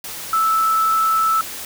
sine tone in noise, 1315 Hz, E6, 5 cents flat, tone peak -14 dBFS, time 0.33-1.41 s, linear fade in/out 2 ms, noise white, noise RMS -31 dBFS, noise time 0.04-1.65 s, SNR +14 dB, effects none

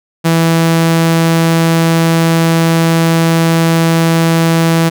sawtooth tone, 164.81 Hz, E3, in tune, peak -4 dBFS, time 0.24-4.9 s, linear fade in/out 20 ms, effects none

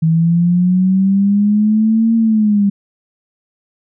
sine linear two-way sweep, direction up then down, 159.6 to 228.8 to 198 Hz, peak -9 dBFS, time 0.02-2.7 s, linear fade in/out 10 ms, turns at 2.15 s, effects none

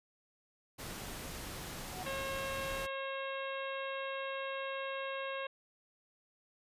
pink noise, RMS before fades -44 dBFS, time 0.78-2.87 s, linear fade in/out 20 ms
sine tone with exponential growth, 737 Hz, F#5, 7 cents flat, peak -39 dBFS, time 1.68-2.03 s, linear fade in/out 1 ms, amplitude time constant 75 ms
harmonic tone, 541 Hz, C#5, 42 cents flat, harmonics 1 / 2 / 3 / 4 / 5 / 6 / 7, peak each -40 / -43 / -45 / -49 / -46 / -52 / -52 dBFS, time 2.06-5.47 s, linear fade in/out 5 ms
effects resampled to 32000 Hz

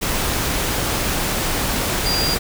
sine tone in noise, 4783 Hz, D8, 31 cents sharp, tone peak -20 dBFS, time 2.05-2.36 s, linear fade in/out 20 ms, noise pink, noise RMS -21 dBFS, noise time 0.01-2.39 s, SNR -2 dB, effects none

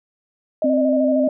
sine tone with vibrato, 610 Hz, D#5, 34 cents flat, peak -17 dBFS, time 0.62-1.29 s, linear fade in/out 2 ms, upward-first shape square, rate 13 Hz, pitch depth 45 cents each way
sine tone, 261.6 Hz, C4, in tune, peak -17 dBFS, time 0.64-1.28 s, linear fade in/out 5 ms
effects none

